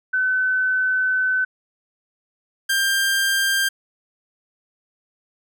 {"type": "tone pair in turn", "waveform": ["sine", "sawtooth"], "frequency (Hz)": [1515, 1590.1], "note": ["F#6", "G6"], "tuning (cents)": [40, 24], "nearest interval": "minor second", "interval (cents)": 84, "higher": "second", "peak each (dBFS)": [-17, -14], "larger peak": "second", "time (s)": [[0.13, 1.45], [2.69, 3.69]], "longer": "first", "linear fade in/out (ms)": 10, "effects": []}